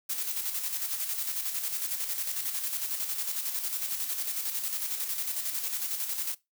blue noise with tremolo, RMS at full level -31 dBFS, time 0.09-6.35 s, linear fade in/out 10 ms, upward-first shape square, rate 11 Hz, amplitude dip 45%, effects noise-tail reverb RT60 0.2 s tail -20 dB re dry

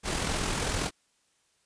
pink noise with amplitude modulation, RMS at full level -28 dBFS, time 0.03-0.91 s, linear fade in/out 50 ms, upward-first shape sine, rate 42.3 Hz, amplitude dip 40%, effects white hiss -70 dBFS RMS until 1.65 s + resampled to 22050 Hz

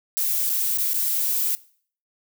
violet noise with dropouts, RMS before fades -23 dBFS, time 0.17-1.55 s, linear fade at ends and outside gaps 0 ms, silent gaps 0.493-0.498 / 0.774-0.784 / 0.934-0.942 s, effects noise-tail reverb RT60 0.5 s tail -20 dB re dry

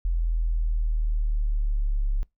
sine exponential sweep, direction down, 42.25 to 34.65 Hz, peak -21 dBFS, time 0.05-2.23 s, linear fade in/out 0 ms, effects noise-tail reverb RT60 0.2 s tail -25 dB re dry

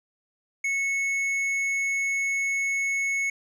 sine tone with hard clipping, 2200 Hz, C#7, 14 cents flat, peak -25 dBFS, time 0.64-3.3 s, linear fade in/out 5 ms, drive 6 dB, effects none

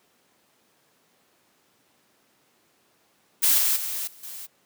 blue noise with level steps, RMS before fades -19 / -22 / -30 / -49 / -38 dBFS, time 3.42-4.47 s, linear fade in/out 20 ms, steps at 3.58 / 3.76 / 4.07 / 4.23 s, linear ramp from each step 5 ms, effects pink hiss -64 dBFS RMS until 4.65 s + high-pass 200 Hz 12 dB/octave

